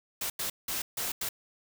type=noise bursts at uneven times; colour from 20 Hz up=white; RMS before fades=-33 dBFS; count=5; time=0.21-0.3 / 0.39-0.5 / 0.68-0.82 / 0.97-1.12 / 1.21-1.29 s; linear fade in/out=5 ms; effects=none